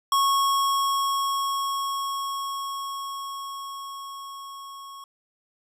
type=tone with level ramp; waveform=square; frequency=1100 Hz; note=C#6; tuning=14 cents flat; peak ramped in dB=-19 to -40 dBFS; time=0.12-5.04 s; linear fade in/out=2 ms; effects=resampled to 32000 Hz